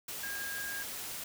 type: tone in noise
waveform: sine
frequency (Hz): 1624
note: G#6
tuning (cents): -39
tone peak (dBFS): -38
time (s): 0.23-0.83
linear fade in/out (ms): 5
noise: white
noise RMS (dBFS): -41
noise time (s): 0.08-1.24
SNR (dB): 0
effects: none